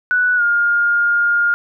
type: tone with pitch glide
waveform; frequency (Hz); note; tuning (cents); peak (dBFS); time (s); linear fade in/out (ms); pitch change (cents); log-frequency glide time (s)
sine; 1480 to 1414.8; F#6 to F6; 0 to +22; -12; 0.11-1.54; 0; -78; 0.36-0.42
effects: none